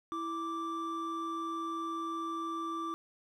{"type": "tone pair together", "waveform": "triangle", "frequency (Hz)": [329.6, 1172.6], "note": ["E4", "D6"], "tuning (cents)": [0, -3], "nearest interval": "octave + minor seventh", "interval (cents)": 2197, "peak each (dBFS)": [-37, -34], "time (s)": [0.12, 2.94], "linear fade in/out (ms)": 0, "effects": []}